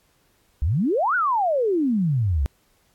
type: exponential two-way sweep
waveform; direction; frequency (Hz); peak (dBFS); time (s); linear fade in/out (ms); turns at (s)
sine; up then down; 63 to 1519 to 63; -18; 0.62-2.46; 0; 1.15
effects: pink hiss -63 dBFS RMS until 2.94 s + AAC 64 kbps